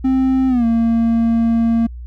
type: tone with pitch glide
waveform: triangle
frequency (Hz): 262.3 to 229.7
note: C4 to A#3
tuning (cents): +4 to -25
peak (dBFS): -10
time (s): 0.04-1.87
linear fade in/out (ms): 10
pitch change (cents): -229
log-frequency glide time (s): 0.48-0.65
effects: added 60 Hz sine -28 dBFS peak until 2.06 s